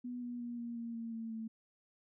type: tone with pitch steps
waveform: sine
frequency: 245.8 / 242.4 / 239.1 / 235.8 / 232.5 / 229.3 / 226.2 / 223.1 Hz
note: B3 / B3 / A#3 / A#3 / A#3 / A#3 / A3 / A3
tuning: -8 / -32 / +44 / +20 / -4 / -28 / +48 / +24 cents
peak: -39 dBFS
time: 0.04-1.48 s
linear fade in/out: 10 ms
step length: 180 ms
effects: none